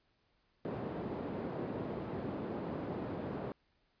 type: band-pass noise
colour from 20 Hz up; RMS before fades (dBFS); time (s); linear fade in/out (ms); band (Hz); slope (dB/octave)
white; -40; 0.65-3.52; 0; 110 to 440; 12
effects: pink hiss -75 dBFS RMS until 4 s + resampled to 11025 Hz